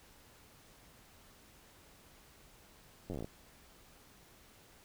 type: slowing click train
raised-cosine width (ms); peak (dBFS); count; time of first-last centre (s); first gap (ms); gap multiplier
2; -28; 11; 3.1-3.245; 10; 1.08
effects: pink hiss -61 dBFS RMS until 4.84 s